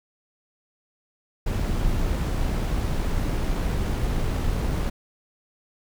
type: noise with amplitude modulation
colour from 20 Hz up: brown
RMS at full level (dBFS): -23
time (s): 1.46-4.9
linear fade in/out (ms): 10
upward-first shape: sine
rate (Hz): 60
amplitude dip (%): 25
effects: none